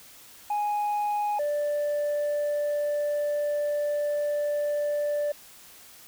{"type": "tone pair in turn", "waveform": "sine", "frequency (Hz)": [830.6, 587.3], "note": ["G#5", "D5"], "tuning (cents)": [0, 0], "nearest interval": "tritone", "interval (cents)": 600, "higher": "first", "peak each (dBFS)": -22, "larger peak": "neither", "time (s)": [[0.5, 1.39], [1.39, 5.32]], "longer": "second", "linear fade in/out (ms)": 5, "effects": ["tanh soft clip ceiling -23 dBFS", "white hiss -50 dBFS RMS until 6.07 s"]}